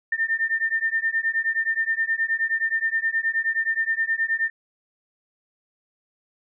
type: beating tone pair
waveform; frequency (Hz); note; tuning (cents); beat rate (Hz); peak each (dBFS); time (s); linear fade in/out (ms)
sine; 1800 / 1809.5; A6 / A6; +39 / +48; 9.5; -24; 0.12-4.5; 5
effects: none